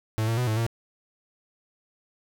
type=tone with pitch steps; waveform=45% pulse; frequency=109.7 / 114.1 / 124.5 / 109.1 / 115.3 Hz; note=A2 / A#2 / B2 / A2 / A#2; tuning=-5 / -37 / +14 / -14 / -19 cents; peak=-23 dBFS; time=0.18-0.665 s; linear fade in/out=0 ms; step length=97 ms; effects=none